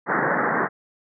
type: band-pass noise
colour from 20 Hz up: white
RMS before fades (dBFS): -22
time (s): 0.06-0.69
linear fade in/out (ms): 50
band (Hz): 130 to 1900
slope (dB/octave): 96
effects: none